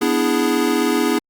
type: chord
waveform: square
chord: E dominant seventh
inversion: second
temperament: equal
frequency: 246.9 / 293.7 / 329.6 / 415.3 Hz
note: B3 / D4 / E4 / G#4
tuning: 0 / 0 / 0 / 0 cents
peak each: -22 dBFS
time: 0.01-1.19 s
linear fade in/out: 10 ms
effects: Opus 48 kbps